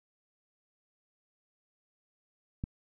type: click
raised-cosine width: 5 ms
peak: -21 dBFS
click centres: 2.639 s
effects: none